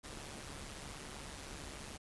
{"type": "noise with amplitude modulation", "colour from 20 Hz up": "pink", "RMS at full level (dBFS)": -45, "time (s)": [0.03, 1.98], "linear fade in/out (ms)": 20, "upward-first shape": "sine", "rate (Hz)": 142, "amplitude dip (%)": 60, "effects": ["resampled to 24000 Hz"]}